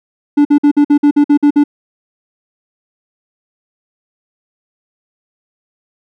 triangle tone bursts, 290.9 Hz, D4, 16 cents flat, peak -3 dBFS, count 10, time 0.37-1.639 s, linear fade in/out 10 ms, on 81 ms, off 51 ms, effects none

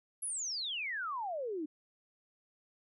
sine exponential sweep, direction down, 11320 to 290.2 Hz, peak -35 dBFS, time 0.22-1.66 s, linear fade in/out 10 ms, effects none

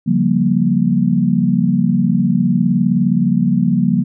sine chord, G half-diminished seventh, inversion second, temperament just, 141.12 / 176.4 / 196 / 235.2 Hz, Db3 / F3 / G3 / Bb3, +31 / +18 / 0 / +16 cents, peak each -20 / -16 / -17 / -16 dBFS, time 0.06-4.04 s, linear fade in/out 20 ms, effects none

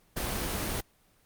pink noise, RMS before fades -32 dBFS, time 0.16-0.81 s, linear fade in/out 10 ms, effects pink hiss -65 dBFS RMS until 1.25 s + Opus 24 kbps

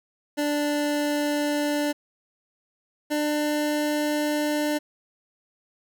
25% pulse tone pair in turn, 293.7 / 298.3 Hz, D4 / D4, 0 / +27 cents, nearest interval unison, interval 27 cents, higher second, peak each -19 dBFS, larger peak neither, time 0.37-1.93 / 3.1-4.79 s, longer second, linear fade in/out 20 ms, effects none

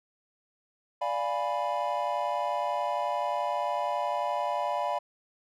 triangle chord, D diminished seventh, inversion none, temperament equal, 587.3 / 698.5 / 830.6 / 987.8 Hz, D5 / F5 / Ab5 / Cb6, 0 / 0 / 0 / 0 cents, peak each -31 / -31 / -32 / -30 dBFS, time 1.01-4.99 s, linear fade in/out 10 ms, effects none

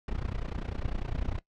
brown noise with amplitude modulation, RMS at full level -29 dBFS, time 0.08-1.39 s, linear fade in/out 2 ms, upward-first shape sine, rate 30 Hz, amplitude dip 95%, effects noise-tail reverb RT60 0.1 s tail -18 dB re dry + low-pass 4000 Hz 12 dB/octave

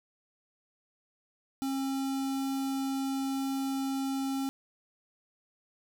square tone with notch filter, 269.9 Hz, C#4, 46 cents flat, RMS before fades -32 dBFS, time 1.62-4.49 s, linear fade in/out 0 ms, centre 2000 Hz, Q 1.4, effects none

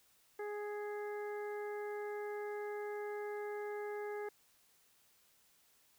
harmonic tone, 415.6 Hz, G#4, 1 cent sharp, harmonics 1 / 2 / 3 / 4 / 5, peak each -40 / -48 / -55 / -52 / -55 dBFS, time 0.39-4.29 s, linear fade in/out 5 ms, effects white hiss -70 dBFS RMS until 5.98 s

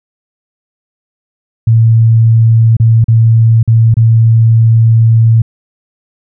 sine tone with dropouts, 113.5 Hz, A#2, 46 cents flat, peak -3 dBFS, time 1.67-5.42 s, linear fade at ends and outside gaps 5 ms, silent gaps 2.768-2.799 / 3.043-3.082 / 3.63-3.676 / 3.942-3.968 s, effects none

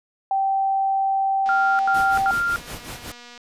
sine tone, 778 Hz, G5, 13 cents flat, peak -18 dBFS, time 0.31-2.31 s, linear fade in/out 2 ms
click train, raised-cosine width 0.2 ms, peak -26 dBFS, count 463, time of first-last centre 1.46-3.377 s, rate 241 Hz
sine tone bursts, 1394 Hz, F6, 4 cents flat, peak -19 dBFS, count 3, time 1.49-2.56 s, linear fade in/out 0 ms, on 300 ms, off 85 ms
pink noise with tremolo, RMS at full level -33 dBFS, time 1.94-3.12 s, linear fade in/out 5 ms, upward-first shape sine, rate 5.4 Hz, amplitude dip 75%
effects resampled to 32000 Hz

